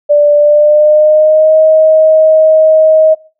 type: tone with pitch glide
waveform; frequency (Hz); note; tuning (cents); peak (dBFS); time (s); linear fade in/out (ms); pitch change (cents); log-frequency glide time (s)
sine; 587.3 to 629.5; D5 to D#5; 0 to +20; -3; 0.09-3.15; 20; +120; 0.35-1.57
effects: noise-tail reverb RT60 0.4 s tail -23 dB re dry